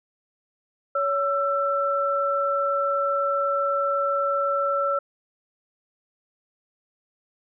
sine tone pair together, 561.7 / 1336 Hz, C#5 / E6, +23 / +23 cents, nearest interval octave + minor third, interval 1500 cents, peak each -24 / -23 dBFS, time 0.95-4.99 s, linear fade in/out 5 ms, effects none

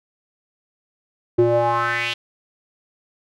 square tone with band-pass filter sweep, 118 Hz, A#2, 22 cents sharp, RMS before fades -19 dBFS, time 1.38-2.14 s, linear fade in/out 10 ms, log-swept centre 350 to 3200 Hz, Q 3.9, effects none

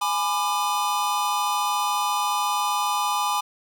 square chord, G# diminished, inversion none, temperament just, 830.6 / 996.7 / 1196.1 Hz, G#5 / B5 / D6, 0 / +16 / +31 cents, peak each -27 dBFS, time 0.01-3.41 s, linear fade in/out 10 ms, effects none

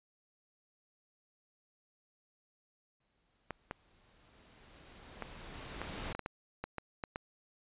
pink noise with exponential growth, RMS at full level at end -40 dBFS, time 3-6.13 s, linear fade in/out 5 ms, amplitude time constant 680 ms
clicks, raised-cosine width 0.5 ms, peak -23 dBFS, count 11, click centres 3.507 / 3.711 / 5.223 / 5.816 / 6.15 / 6.193 / 6.261 / 6.64 / 6.783 / 7.038 / 7.159 s
effects resampled to 8000 Hz

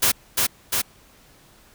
white noise with echo, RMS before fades -18 dBFS, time 0.02-0.12 s, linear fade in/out 10 ms, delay 350 ms, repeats 2, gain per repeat -2 dB, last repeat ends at 0.82 s, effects pink hiss -53 dBFS RMS until 1.74 s

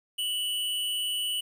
square tone with amplitude modulation, 2960 Hz, F#7, in tune, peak -26 dBFS, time 0.18-1.41 s, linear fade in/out 10 ms, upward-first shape sine, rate 203 Hz, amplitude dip 50%, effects 10-bit

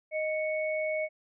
sine tone pair together, 622.3 / 2218 Hz, D#5 / C#7, 0 / 0 cents, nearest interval octave + minor seventh, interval 2200 cents, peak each -29 / -34 dBFS, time 0.11-1.09 s, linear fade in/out 50 ms, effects none

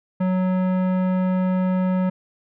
sine tone with tanh clipping, 185 Hz, F#3, in tune, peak -20 dBFS, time 0.2-2.1 s, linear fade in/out 10 ms, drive 16 dB, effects none

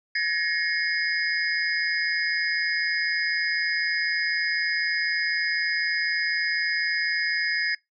sine tone cluster, 1704 / 1868 / 2164 / 4980 Hz, G#6 / A#6 / C#7 / D#8, +44 / +3 / -42 / +1 cents, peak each -27 / -28 / -28 / -30 dBFS, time 0.15-7.75 s, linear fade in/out 5 ms, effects noise-tail reverb RT60 0.2 s tail -26 dB re dry

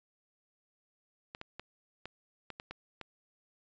clicks, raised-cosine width 0.3 ms, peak -26 dBFS, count 8, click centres 1.349 / 1.414 / 1.596 / 2.056 / 2.503 / 2.599 / 2.71 / 3.013 s, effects resampled to 16000 Hz

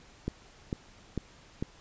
click train, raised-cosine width 3 ms, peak -18 dBFS, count 4, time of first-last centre 0.28-1.625 s, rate 2.23 Hz, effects pink hiss -56 dBFS RMS until 1.8 s + resampled to 16000 Hz

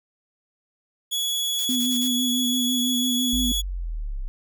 sawtooth tone, 3378 Hz, G#7, 29 cents sharp, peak -20 dBFS, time 1.11-3.62 s, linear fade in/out 20 ms
blue noise bursts, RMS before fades -35 dBFS, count 5, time 1.58-2.083 s, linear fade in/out 10 ms, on 75 ms, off 32 ms
sine tone with vibrato, 248.6 Hz, B3, 12 cents sharp, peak -23 dBFS, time 1.69-3.52 s, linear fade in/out 2 ms, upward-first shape sine, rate 6 Hz, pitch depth 33 cents each way
sine linear sweep, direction down, 55.4 to 30.76 Hz, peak -26 dBFS, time 3.33-4.28 s, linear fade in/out 0 ms
effects none

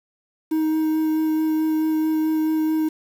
triangle tone with vibrato, 314.1 Hz, D#4, 16 cents sharp, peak -16 dBFS, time 0.51-2.89 s, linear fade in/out 10 ms, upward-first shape sine, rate 4.6 Hz, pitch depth 9 cents each way, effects 7-bit

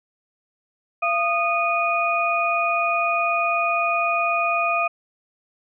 sine tone cluster, 684 / 1235 / 2468 Hz, F5 / D#6 / D#7, -36 / -13 / -15 cents, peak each -23 dBFS, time 1.02-4.88 s, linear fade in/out 10 ms, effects none

